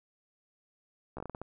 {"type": "slowing click train", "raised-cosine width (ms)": 1, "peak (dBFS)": -26, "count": 8, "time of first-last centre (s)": [1.17, 1.416], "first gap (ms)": 14, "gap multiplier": 1.3, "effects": []}